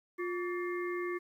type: harmonic tone with a mistuned harmonic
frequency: 353.4 Hz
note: F4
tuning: 21 cents sharp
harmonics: 1 / 3 / 5 / 6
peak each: -34 / -42 / -45 / -43 dBFS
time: 0.18-1.19 s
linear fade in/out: 20 ms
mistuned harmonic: 3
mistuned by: +130 cents
effects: 11-bit